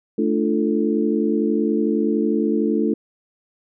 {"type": "harmonic tone with a mistuned harmonic", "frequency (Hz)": 73.42, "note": "D2", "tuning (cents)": 0, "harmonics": [3, 4, 5, 6], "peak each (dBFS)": [-21, -22, -23, -24], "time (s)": [0.18, 2.94], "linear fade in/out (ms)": 5, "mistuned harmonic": 5, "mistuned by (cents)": -110, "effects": []}